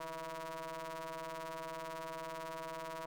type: ring-modulated tone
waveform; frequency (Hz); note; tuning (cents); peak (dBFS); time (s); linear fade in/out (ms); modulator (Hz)
sawtooth; 160; D#3; +49; -35; 0-3.06; 5; 809
effects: none